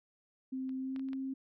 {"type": "tone with pitch glide", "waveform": "sine", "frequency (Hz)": [261.6, 266.5], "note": ["C4", "C4"], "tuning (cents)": [0, 32], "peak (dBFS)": -35, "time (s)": [0.52, 1.34], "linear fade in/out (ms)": 10, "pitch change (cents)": 32, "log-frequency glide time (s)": [0.77, 1.02]}
{"type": "clicks", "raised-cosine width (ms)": 0.3, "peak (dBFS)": [-43, -34, -40, -44, -34], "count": 5, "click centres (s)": [0.693, 0.962, 0.995, 1.087, 1.132]}
{"effects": []}